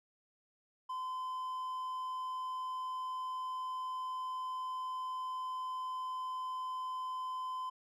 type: tone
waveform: triangle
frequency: 1024 Hz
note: C6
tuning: 38 cents flat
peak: -35 dBFS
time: 0.89-7.7 s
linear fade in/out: 10 ms
effects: none